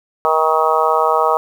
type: harmonic tone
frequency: 158.3 Hz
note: D#3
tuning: 30 cents sharp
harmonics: 3 / 4 / 5 / 6 / 7 / 8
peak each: -19 / -19 / -19 / -19 / -19 / -19 dBFS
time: 0.25-1.37 s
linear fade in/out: 0 ms
effects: 7-bit